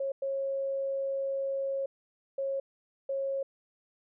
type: tone bursts at uneven times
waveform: sine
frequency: 545 Hz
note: C#5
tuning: 29 cents flat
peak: -29 dBFS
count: 4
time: 0-0.12 / 0.22-1.86 / 2.38-2.6 / 3.09-3.43 s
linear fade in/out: 5 ms
effects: none